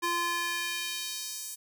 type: tone with high-pass filter sweep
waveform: square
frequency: 345 Hz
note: F4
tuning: 21 cents flat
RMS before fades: -33 dBFS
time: 0.02-1.56 s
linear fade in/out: 20 ms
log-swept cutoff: 740 to 8100 Hz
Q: 1.2
effects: none